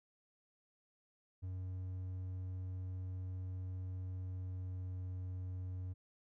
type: tone with pitch glide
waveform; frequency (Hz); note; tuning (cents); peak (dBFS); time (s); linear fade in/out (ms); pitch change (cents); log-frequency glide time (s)
triangle; 92.5 to 91.97; F#2 to F#2; 0 to -10; -38; 1.42-5.94; 20; -10; 4.14-5.01
effects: none